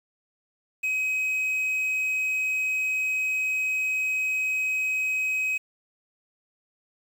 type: tone with quantisation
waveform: triangle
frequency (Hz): 2534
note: D#7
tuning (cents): +31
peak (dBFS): -22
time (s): 0.83-5.58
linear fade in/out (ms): 10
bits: 8
effects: none